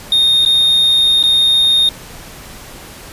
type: tone with dropouts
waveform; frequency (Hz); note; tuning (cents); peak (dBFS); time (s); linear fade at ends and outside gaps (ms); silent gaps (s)
triangle; 3686; A#7; -20; -7; 0.12-1.89; 2; 0.451-0.46 / 1.228-1.237
effects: pink hiss -34 dBFS RMS until 3.12 s + resampled to 32000 Hz